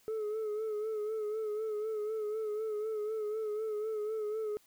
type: tone with vibrato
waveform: sine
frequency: 430.1 Hz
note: A4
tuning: 39 cents flat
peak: -30 dBFS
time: 0.08-4.57 s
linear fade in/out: 0 ms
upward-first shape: sine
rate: 4 Hz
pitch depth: 50 cents each way
effects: tanh soft clip ceiling -32 dBFS + white hiss -66 dBFS RMS until 4.66 s